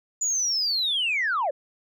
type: linear sweep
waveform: sine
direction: down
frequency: 7020 to 511 Hz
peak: -21 dBFS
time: 0.21-1.51 s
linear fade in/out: 10 ms
effects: tanh soft clip ceiling -18 dBFS